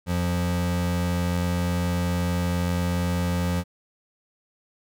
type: tone pair together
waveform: square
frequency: 87.76 / 175.9 Hz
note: F2 / F3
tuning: +9 / +13 cents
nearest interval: octave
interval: 1204 cents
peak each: -26 dBFS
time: 0.06-3.64 s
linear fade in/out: 50 ms
effects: none